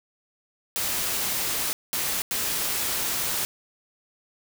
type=noise bursts at uneven times; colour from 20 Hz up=white; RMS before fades=-27 dBFS; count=3; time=0.76-1.73 / 1.93-2.22 / 2.31-3.45 s; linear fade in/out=0 ms; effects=none